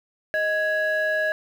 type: tone pair together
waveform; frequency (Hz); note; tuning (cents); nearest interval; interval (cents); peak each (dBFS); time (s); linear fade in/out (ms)
sine; 624.7 / 1666; D#5 / G#6; +7 / +5; octave + perfect fourth; 1698; -22 / -21; 0.34-1.32; 0
effects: tanh soft clip ceiling -17 dBFS + 8-bit